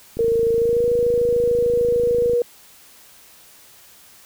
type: click train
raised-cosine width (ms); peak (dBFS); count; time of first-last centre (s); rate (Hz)
3; -19; 59; 0.17-2.334; 26.8
type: tone with pitch glide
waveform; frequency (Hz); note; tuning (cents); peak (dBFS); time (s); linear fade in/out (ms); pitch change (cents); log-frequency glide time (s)
sine; 460.8 to 479.8; A#4 to A#4; -20 to +50; -15; 0.19-2.42; 2; +70; 0.54-0.87
effects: white hiss -48 dBFS RMS until 4.25 s